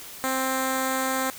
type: tone with notch filter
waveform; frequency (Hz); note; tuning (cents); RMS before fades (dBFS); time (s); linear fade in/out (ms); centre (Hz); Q
5% pulse; 262.7; C4; +7; -26; 0.24-1.3; 0; 2800; 0.94
effects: white hiss -41 dBFS RMS until 1.38 s